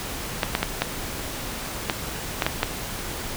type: clicks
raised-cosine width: 0.3 ms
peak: -4 dBFS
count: 8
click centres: 0.432 / 0.551 / 0.63 / 0.82 / 1.898 / 2.422 / 2.465 / 2.631 s
effects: pink hiss -32 dBFS RMS until 3.36 s